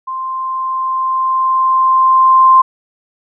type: tone with level ramp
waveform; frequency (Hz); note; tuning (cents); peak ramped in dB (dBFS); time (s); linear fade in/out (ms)
sine; 1046.5; C6; 0; -19 to -3; 0.07-2.62; 10
effects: none